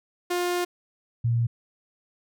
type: tone pair in turn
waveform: sawtooth / sine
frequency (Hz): 354.2 / 117.35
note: F4 / A#2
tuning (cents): +24 / +12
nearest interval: octave + perfect fifth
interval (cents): 1912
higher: first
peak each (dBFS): -20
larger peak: neither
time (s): 0.3-0.65 / 1.24-1.47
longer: first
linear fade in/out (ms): 10
effects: none